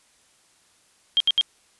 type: tone bursts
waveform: sine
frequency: 3210 Hz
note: G7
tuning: 40 cents sharp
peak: -15 dBFS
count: 3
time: 1.17-1.411 s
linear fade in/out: 0 ms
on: 33 ms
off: 71 ms
effects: white hiss -60 dBFS RMS until 1.79 s + resampled to 24000 Hz